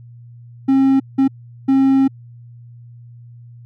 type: tone bursts at uneven times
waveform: triangle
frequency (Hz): 268.7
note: C4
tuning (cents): +46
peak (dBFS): -8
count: 3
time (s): 0.68-1 / 1.18-1.28 / 1.68-2.08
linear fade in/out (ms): 10
effects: added 119 Hz sine -37 dBFS peak until 3.65 s